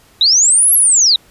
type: linear two-way sweep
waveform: sine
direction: up then down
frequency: 3690 to 11480 to 3690 Hz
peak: -7 dBFS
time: 0.21-1.16 s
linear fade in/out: 2 ms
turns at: 0.74 s
effects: pink hiss -48 dBFS RMS until 1.3 s + resampled to 32000 Hz